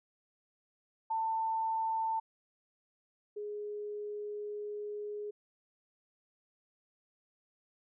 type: tone pair in turn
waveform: sine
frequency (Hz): 893 / 416.4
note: A5 / G#4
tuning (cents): +25 / +5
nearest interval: octave + minor second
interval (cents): 1320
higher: first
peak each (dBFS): -30 / -37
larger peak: first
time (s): 1.1-2.2 / 3.36-5.31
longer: second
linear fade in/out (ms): 10
effects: none